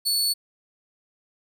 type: tone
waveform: sawtooth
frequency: 4435 Hz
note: C#8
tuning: in tune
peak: -18 dBFS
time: 0.05-0.34 s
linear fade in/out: 20 ms
effects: none